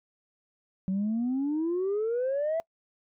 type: exponential sweep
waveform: sine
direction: up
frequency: 185 to 669 Hz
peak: -24 dBFS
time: 0.88-2.6 s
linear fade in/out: 0 ms
effects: noise-tail reverb RT60 0.1 s tail -26 dB re dry + tanh soft clip ceiling -23 dBFS